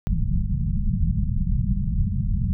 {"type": "low-pass noise", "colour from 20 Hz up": "pink", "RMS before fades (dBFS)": -22, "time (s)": [0.07, 2.53], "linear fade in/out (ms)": 0, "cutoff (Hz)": 210, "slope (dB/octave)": 96, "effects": []}